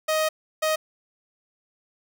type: tone bursts at uneven times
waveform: sawtooth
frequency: 626 Hz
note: D#5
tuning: 10 cents sharp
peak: -17 dBFS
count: 2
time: 0.08-0.29 / 0.62-0.76 s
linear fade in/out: 10 ms
effects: none